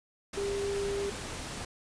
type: tone in noise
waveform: sine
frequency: 400 Hz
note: G4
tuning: 35 cents sharp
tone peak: -30 dBFS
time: 0.37-1.1 s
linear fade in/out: 5 ms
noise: pink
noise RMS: -39 dBFS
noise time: 0.33-1.65 s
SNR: +6 dB
effects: resampled to 22050 Hz